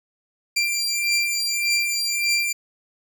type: beating tone pair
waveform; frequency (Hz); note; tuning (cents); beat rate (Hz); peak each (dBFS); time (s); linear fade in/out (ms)
20% pulse; 2367 / 2368.7; D7 / D7; +13 / +14; 1.7; -19 / -18; 0.56-2.53; 10
effects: none